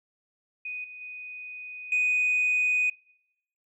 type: tone with level steps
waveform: sine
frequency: 2489 Hz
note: D#7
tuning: in tune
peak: -32 / -40 / -37 / -20 dBFS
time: 0.65-2.9 s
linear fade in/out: 5 ms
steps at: 0.84 / 1.01 / 1.92 s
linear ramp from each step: 2 ms
effects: noise-tail reverb RT60 0.8 s tail -24 dB re dry + tanh soft clip ceiling -18 dBFS